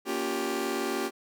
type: chord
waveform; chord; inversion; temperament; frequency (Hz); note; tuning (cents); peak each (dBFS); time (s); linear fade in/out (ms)
sawtooth; G half-diminished seventh; first; just; 235.2 / 282.2 / 352.8 / 392; Bb3 / Db4 / F4 / G4; +16 / +31 / +18 / 0; -32 / -31 / -30 / -28; 0.05-1.11; 50
effects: none